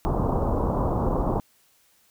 pink low-pass noise, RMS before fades -24 dBFS, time 0.05-1.4 s, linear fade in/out 0 ms, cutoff 1100 Hz, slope 48 dB/octave, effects white hiss -62 dBFS RMS until 2.1 s

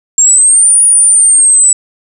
sine linear two-way sweep, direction up then down, 7380 to 9680 to 7870 Hz, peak -3 dBFS, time 0.18-1.73 s, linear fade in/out 2 ms, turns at 0.83 s, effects none

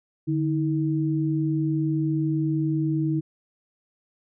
sine tone pair together, 148.85 / 318.6 Hz, D3 / D#4, +24 / +41 cents, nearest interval octave + minor second, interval 1317 cents, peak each -24 dBFS, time 0.27-3.21 s, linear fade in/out 20 ms, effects none

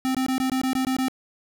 square tone bursts, 260.8 Hz, C4, 5 cents flat, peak -22 dBFS, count 9, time 0.05-1.083 s, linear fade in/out 0 ms, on 97 ms, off 20 ms, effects none

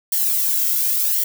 violet noise with flanger, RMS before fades -19 dBFS, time 0.12-1.24 s, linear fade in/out 5 ms, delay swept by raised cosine 0.79 to 1.72 ms, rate 0.91 Hz, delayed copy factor -0.6, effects none

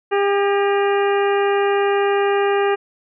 harmonic tone with a mistuned harmonic, 401.4 Hz, G4, 41 cents sharp, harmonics 1 / 2 / 3 / 4 / 5 / 6 / 7, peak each -16 / -22 / -26 / -28 / -30 / -32 / -33 dBFS, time 0.11-2.76 s, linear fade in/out 20 ms, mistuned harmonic 5, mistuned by -76 cents, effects none

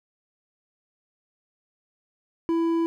triangle tone with hard clipping, 331.8 Hz, E4, 11 cents sharp, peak -22 dBFS, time 2.49-2.86 s, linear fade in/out 0 ms, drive 9 dB, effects none

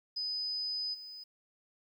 sine tone with level steps, 5000 Hz, D#8, 8 cents sharp, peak -33 / -44 dBFS, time 0.16-1.24 s, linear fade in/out 10 ms, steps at 0.93 s, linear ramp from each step 20 ms, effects 11-bit

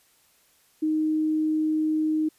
sine tone, 311.1 Hz, D#4, in tune, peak -21 dBFS, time 0.82-2.29 s, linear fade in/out 10 ms, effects white hiss -62 dBFS RMS until 2.38 s + resampled to 32000 Hz

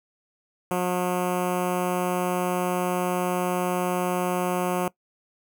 10% pulse tone with notch filter, 180 Hz, F#3, 47 cents flat, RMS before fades -25 dBFS, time 0.71-4.88 s, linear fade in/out 2 ms, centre 4200 Hz, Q 0.65, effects noise-tail reverb RT60 0.1 s tail -21 dB re dry

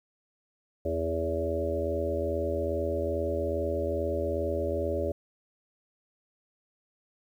harmonic tone with a mistuned harmonic, 82.41 Hz, E2, in tune, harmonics 1 / 3 / 4 / 5 / 6 / 7 / 8, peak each -33 / -39 / -36 / -33 / -43 / -31 / -40 dBFS, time 0.85-5.12 s, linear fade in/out 5 ms, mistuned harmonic 7, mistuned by -18 cents, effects 10-bit

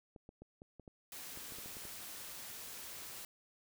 clicks, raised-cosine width 2 ms, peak -39 dBFS, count 12, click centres 0.162 / 0.291 / 0.42 / 0.619 / 0.797 / 0.878 / 1.374 / 1.522 / 1.586 / 1.66 / 1.769 / 1.853 s
white noise, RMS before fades -48 dBFS, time 1.12-3.25 s, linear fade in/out 2 ms
effects none

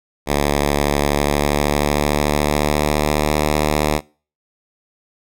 5% pulse tone with pitch glide, 72.2 to 75.4 Hz, D2 to D2, -29 to +46 cents, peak -4 dBFS, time 0.26-4.01 s, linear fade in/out 50 ms, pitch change +75 cents, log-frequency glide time 1.05-3.4 s, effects noise-tail reverb RT60 0.4 s tail -25 dB re dry

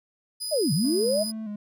25% pulse tone, 4978 Hz, D#8, in tune, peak -25 dBFS, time 0.4-1.32 s, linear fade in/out 20 ms
sine linear two-way sweep, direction down then up, 659.3 to 131.4 to 659.3 Hz, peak -21 dBFS, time 0.51-1.24 s, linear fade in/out 20 ms, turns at 0.73 s
triangle tone with vibrato, 213.7 Hz, G#3, 50 cents sharp, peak -29 dBFS, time 0.84-1.56 s, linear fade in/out 5 ms, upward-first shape square, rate 2.4 Hz, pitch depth 49 cents each way
effects none

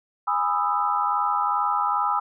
sine chord, E major seventh, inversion first, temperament just, 824.1 / 988.9 / 1236.1 / 1318.5 Hz, G#5 / B5 / D#6 / E6, -14 / +2 / -12 / 0 cents, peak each -26 dBFS, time 0.27-2.2 s, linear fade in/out 10 ms, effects none

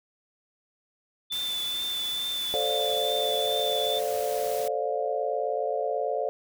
sine tone with vibrato, 3520 Hz, A7, in tune, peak -28 dBFS, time 1.3-4 s, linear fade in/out 20 ms, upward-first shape triangle, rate 2.3 Hz, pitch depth 26 cents each way
white noise, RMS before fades -39 dBFS, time 1.32-4.68 s, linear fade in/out 2 ms
sine chord, D minor seventh, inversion second, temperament just, 440.5 / 528.6 / 587.3 / 704.8 Hz, A4 / C5 / D5 / F5, +2 / +18 / 0 / +16 cents, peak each -31 dBFS, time 2.54-6.29 s, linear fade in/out 0 ms
effects none

